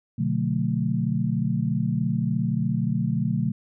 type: chord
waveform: sine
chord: B minor seventh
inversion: none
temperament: equal with one note detuned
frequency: 123.47 / 146.83 / 180.67 / 220 Hz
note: B2 / D3 / F#3 / A3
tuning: 0 / 0 / -41 / 0 cents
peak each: -27 dBFS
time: 0.18-3.52 s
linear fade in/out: 10 ms
effects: none